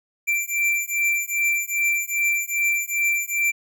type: beating tone pair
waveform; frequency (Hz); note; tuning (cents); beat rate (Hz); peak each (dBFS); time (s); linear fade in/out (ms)
square; 2349 / 2351.5; D7 / D7; 0 / +2; 2.5; -24; 0.27-3.52; 20
effects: none